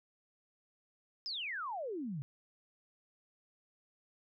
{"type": "exponential sweep", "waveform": "sine", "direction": "down", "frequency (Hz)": [5270, 130], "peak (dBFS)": -37, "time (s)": [1.26, 2.22], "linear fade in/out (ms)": 0, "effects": []}